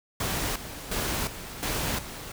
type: noise with tremolo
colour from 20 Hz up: pink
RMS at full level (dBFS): -29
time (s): 0.2-2.32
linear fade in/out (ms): 5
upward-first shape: square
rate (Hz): 1.4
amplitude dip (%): 70
effects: none